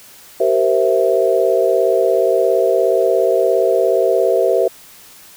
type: chord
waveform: sine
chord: C dominant seventh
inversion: second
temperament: equal with one note detuned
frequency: 384.4 / 466.2 / 523.3 / 659.3 Hz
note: G4 / Bb4 / C5 / E5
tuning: -34 / 0 / 0 / 0 cents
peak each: -17 dBFS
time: 0.4-4.68 s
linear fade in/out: 5 ms
effects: white hiss -42 dBFS RMS until 5.36 s